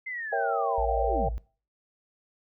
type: linear sweep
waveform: sine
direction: down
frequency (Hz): 2093 to 87.31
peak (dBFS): -32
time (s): 0.06-1.3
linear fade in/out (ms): 10
type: chord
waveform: sine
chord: A# diminished seventh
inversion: none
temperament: equal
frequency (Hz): 466.2 / 554.4 / 659.3 / 784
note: A#4 / C#5 / E5 / G5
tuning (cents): 0 / 0 / 0 / 0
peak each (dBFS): -31 / -32 / -30 / -28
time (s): 0.32-1.29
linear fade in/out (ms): 10
type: tone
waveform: sine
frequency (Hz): 56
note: A1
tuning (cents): +31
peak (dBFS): -29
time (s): 0.78-1.38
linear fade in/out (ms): 0
effects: noise-tail reverb RT60 0.4 s tail -22 dB re dry